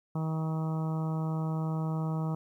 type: harmonic tone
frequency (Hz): 159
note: D#3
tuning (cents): +38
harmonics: 1 / 2 / 3 / 4 / 5 / 6 / 7 / 8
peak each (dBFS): -29 / -41 / -44 / -45 / -45 / -46 / -48 / -48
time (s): 0.15-2.35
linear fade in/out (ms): 5
effects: 11-bit